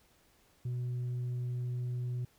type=tone; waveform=sine; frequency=123.47 Hz; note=B2; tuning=in tune; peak=-30 dBFS; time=0.65-2.25 s; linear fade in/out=5 ms; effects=tanh soft clip ceiling -32 dBFS + pink hiss -67 dBFS RMS until 2.38 s